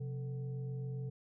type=tone with frequency modulation; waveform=sine; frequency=130.81 Hz; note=C3; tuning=in tune; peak=-37 dBFS; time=0-1.1 s; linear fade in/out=10 ms; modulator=309 Hz; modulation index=0.47; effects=none